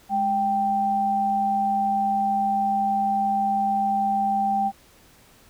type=tone pair together; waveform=sine; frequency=207.7 / 784.2 Hz; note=G#3 / G5; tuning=0 / 0 cents; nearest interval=octave + major seventh; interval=2300 cents; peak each=-29 / -20 dBFS; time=0.09-4.72 s; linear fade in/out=50 ms; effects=pink hiss -54 dBFS RMS until 5.49 s